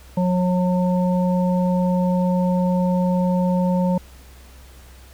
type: harmonic tone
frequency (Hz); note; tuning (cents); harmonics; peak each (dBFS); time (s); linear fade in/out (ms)
181.1; F#3; -37; 1 / 3 / 5; -17 / -24 / -28; 0.17-3.98; 5
effects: added 64 Hz sine -43 dBFS peak until 5.13 s + pink hiss -49 dBFS RMS until 5.13 s